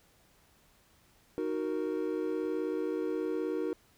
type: chord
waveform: triangle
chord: D# minor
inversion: none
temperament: equal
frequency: 311.1 / 370 / 466.2 Hz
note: D#4 / F#4 / A#4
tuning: 0 / 0 / 0 cents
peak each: -33 dBFS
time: 1.38-3.73 s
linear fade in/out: 0 ms
effects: pink hiss -65 dBFS RMS until 3.97 s